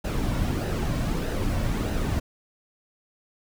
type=noise with flanger; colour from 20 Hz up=brown; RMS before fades=-26 dBFS; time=0.04-2.2 s; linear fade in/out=10 ms; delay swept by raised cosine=0.88 to 2.48 ms; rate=1.6 Hz; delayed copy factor=-0.5; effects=none